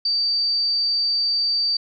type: tone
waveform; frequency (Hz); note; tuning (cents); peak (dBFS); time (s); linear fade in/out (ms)
sine; 4631; D8; -25; -18; 0.05-1.77; 5
effects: none